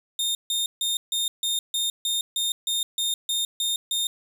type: tone bursts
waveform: sawtooth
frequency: 3655 Hz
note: A#7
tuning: 35 cents flat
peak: -20 dBFS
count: 13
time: 0.19-4.07 s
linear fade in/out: 2 ms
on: 160 ms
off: 150 ms
effects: none